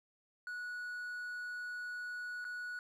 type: tone with dropouts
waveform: triangle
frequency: 1466 Hz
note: F#6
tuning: 16 cents flat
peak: -38 dBFS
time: 0.47-2.79 s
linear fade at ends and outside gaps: 1 ms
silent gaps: 2.444-2.45 s
effects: none